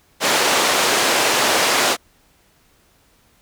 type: band-pass noise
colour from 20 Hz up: pink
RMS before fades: -17 dBFS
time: 0.2-1.97 s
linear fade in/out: 50 ms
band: 420 to 8300 Hz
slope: 12 dB/octave
effects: pink hiss -57 dBFS RMS until 3.41 s